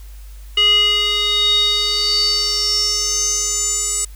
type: tone with band-pass filter sweep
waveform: square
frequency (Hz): 415.3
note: G#4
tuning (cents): 0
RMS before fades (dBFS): -17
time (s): 0.57-4.05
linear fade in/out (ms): 5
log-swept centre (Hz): 2800 to 7900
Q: 8.8
effects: added 50 Hz sine -33 dBFS peak until 4.15 s + white hiss -49 dBFS RMS until 4.15 s